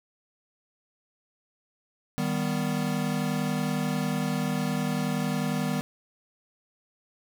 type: chord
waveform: square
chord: Eb augmented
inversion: none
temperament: equal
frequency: 155.56 / 196 / 246.9 Hz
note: Eb3 / G3 / B3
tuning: 0 / 0 / 0 cents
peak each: -31 dBFS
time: 2.18-5.81 s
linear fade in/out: 0 ms
effects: none